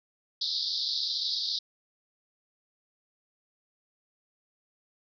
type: band-pass noise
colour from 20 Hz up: white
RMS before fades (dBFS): -31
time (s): 0.41-1.59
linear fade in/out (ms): 5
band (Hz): 3600 to 5100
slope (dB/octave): 96
effects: none